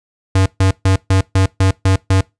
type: tone bursts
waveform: square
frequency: 95.2 Hz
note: F#2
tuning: 50 cents sharp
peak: -10 dBFS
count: 8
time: 0.35-2.21 s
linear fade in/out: 5 ms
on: 110 ms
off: 140 ms
effects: noise-tail reverb RT60 0.2 s tail -22 dB re dry + resampled to 22050 Hz